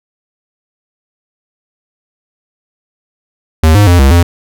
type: tone with pitch steps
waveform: square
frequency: 79.3 / 103.2 / 87.8 / 67.8 / 86.2 Hz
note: D#2 / G#2 / F2 / C#2 / F2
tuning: +33 / -10 / +10 / -38 / -22 cents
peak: -4 dBFS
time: 3.63-4.23 s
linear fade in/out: 5 ms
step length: 120 ms
effects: none